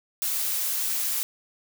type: noise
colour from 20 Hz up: blue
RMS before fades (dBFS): -27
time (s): 0.22-1.23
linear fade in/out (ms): 0
effects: none